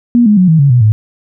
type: tone with pitch steps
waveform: sine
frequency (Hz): 239 / 209.3 / 183.23 / 160.44 / 140.48 / 123 / 107.7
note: A#3 / G#3 / F#3 / E3 / C#3 / B2 / A2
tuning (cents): +43 / +14 / -17 / -47 / +23 / -7 / -37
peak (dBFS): -4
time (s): 0.15-0.92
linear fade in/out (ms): 0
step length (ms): 110
effects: none